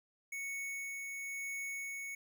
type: tone with tremolo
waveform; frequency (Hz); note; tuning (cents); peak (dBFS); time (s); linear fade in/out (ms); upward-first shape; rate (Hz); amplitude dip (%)
square; 2217; C#7; 0; -39; 0.32-2.15; 5; sine; 1; 25
effects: none